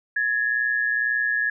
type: tone pair together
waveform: sine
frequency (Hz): 1678 / 1800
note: G#6 / A6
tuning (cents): +17 / +39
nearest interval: minor second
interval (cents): 122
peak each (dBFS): -21 / -27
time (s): 0.16-1.5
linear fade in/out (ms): 5
effects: none